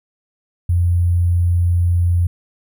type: tone with sample-and-hold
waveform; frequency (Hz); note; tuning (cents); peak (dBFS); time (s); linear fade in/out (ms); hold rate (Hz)
sine; 87.31; F2; 0; -12; 0.69-2.27; 5; 11025
effects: none